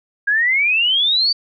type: exponential sweep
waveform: sine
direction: up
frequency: 1611 to 4650 Hz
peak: -13 dBFS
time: 0.27-1.33 s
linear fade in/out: 10 ms
effects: none